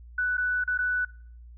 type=tone with dropouts; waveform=sine; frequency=1487 Hz; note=F#6; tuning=8 cents sharp; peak=-23 dBFS; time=0.18-1.05 s; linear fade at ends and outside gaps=5 ms; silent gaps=0.371-0.378 / 0.64-0.676 / 0.777-0.787 s; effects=noise-tail reverb RT60 0.5 s tail -22 dB re dry + added 59 Hz sine -44 dBFS peak until 1.57 s